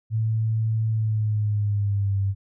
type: tone with pitch glide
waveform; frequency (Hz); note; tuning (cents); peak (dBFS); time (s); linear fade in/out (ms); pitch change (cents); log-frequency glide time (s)
sine; 110.9 to 98.23; A2 to G2; +14 to +4; -20; 0.1-2.35; 50; -210; 0.9-2.19
effects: none